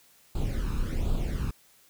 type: noise with flanger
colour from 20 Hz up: brown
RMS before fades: -28 dBFS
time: 0.35-1.51 s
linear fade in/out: 5 ms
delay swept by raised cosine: 0.25 to 0.78 ms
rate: 1.3 Hz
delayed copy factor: +0.75
effects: white hiss -60 dBFS RMS until 1.89 s